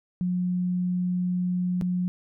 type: tone with dropouts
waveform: sine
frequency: 180 Hz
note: F#3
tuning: 47 cents flat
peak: -23 dBFS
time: 0.21-2.08 s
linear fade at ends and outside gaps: 0 ms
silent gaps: 1.812-1.821 s
effects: none